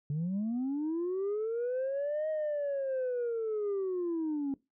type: linear two-way sweep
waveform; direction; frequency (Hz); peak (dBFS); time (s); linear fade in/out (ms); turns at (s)
sine; up then down; 140.5 to 629 to 269.7; -28; 0.1-4.54; 2; 2.29
effects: noise-tail reverb RT60 0.2 s tail -19 dB re dry + tanh soft clip ceiling -28 dBFS